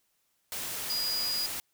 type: tone in noise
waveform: sine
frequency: 4897 Hz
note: D#8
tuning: 28 cents flat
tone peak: -29 dBFS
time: 0.9-1.46 s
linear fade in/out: 0 ms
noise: white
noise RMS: -36 dBFS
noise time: 0.52-1.6 s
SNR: +4 dB
effects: white hiss -74 dBFS RMS until 1.73 s